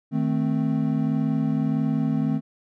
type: chord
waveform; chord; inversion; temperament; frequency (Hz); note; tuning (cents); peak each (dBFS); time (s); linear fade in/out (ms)
triangle; A diminished; second; equal; 155.56 / 220 / 261.6; Eb3 / A3 / C4; 0 / 0 / 0; -23; 0.11-2.41; 50
effects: none